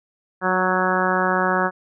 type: harmonic tone with a mistuned harmonic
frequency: 185 Hz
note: F#3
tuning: in tune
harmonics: 1 / 2 / 3 / 4 / 5 / 6 / 7 / 8 / 9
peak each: -26 / -26 / -26 / -26 / -26 / -26 / -26 / -26 / -26 dBFS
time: 0.41-1.71 s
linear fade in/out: 50 ms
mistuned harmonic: 2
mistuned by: -15 cents
effects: none